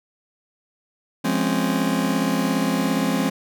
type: chord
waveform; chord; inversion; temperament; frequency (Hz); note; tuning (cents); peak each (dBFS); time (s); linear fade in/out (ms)
40% pulse; Db major seventh; first; just; 173.24 / 207.9 / 259.9 / 277.2; F3 / Ab3 / C4 / Db4; -14 / +2 / -11 / 0; -25 / -24 / -23 / -26; 1.24-3.3; 10
effects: none